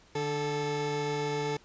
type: tone pair together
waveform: 30% pulse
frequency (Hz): 148.28 / 437.2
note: D3 / A4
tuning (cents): +17 / -11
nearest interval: octave + perfect fifth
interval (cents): 1872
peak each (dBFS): -32 / -28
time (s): 0.15-1.57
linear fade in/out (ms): 5
effects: pink hiss -59 dBFS RMS until 1.64 s + resampled to 16000 Hz